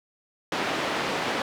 pink band-pass noise, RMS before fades -28 dBFS, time 0.52-1.42 s, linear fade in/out 2 ms, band 280 to 3400 Hz, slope 12 dB/octave, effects none

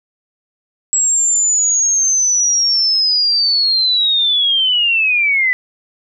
sine linear sweep, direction down, 7700 to 1977 Hz, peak -11 dBFS, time 0.93-5.53 s, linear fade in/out 0 ms, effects none

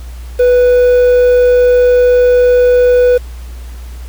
triangle tone with quantisation, 493.9 Hz, B4, in tune, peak -3 dBFS, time 0.39-3.18 s, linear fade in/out 10 ms, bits 5, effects added 60 Hz sine -24 dBFS peak until 4.08 s + pink hiss -40 dBFS RMS until 4.08 s

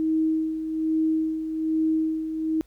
sine tone with tremolo, 317.2 Hz, D#4, 33 cents sharp, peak -19 dBFS, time 0-2.61 s, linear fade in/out 0 ms, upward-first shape sine, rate 1.2 Hz, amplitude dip 60%, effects added 50 Hz sine -54 dBFS peak until 2.66 s + pink hiss -63 dBFS RMS until 2.66 s

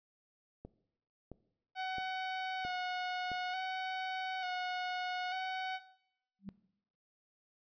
click train, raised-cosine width 2 ms, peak -33 dBFS, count 5, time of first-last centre 0.65-3.317 s, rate 1.5 Hz
sawtooth tone with vibrato, 740 Hz, F#5, in tune, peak -32 dBFS, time 1.75-5.8 s, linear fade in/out 50 ms, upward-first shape square, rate 0.56 Hz, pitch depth 26 cents each way
sine tone with exponential growth, 196 Hz, G3, in tune, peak -37 dBFS, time 6.39-6.49 s, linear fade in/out 0 ms, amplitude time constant 20 ms
effects noise-tail reverb RT60 0.8 s tail -18 dB re dry + resampled to 11025 Hz

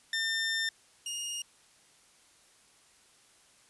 20% pulse tone pair in turn, 1800 / 2846 Hz, A6 / F7, +39 / +32 cents, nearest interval minor sixth, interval 793 cents, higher second, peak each -24 / -30 dBFS, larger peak first, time 0.13-0.69 / 1.06-1.42 s, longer first, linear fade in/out 2 ms, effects white hiss -62 dBFS RMS until 3.69 s + resampled to 24000 Hz

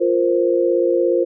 sine chord, F suspended fourth, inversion none, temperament equal, 349.2 / 466.2 / 523.3 Hz, F4 / Bb4 / C5, 0 / 0 / 0 cents, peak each -17 / -20 / -18 dBFS, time 0-1.25 s, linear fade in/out 20 ms, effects none

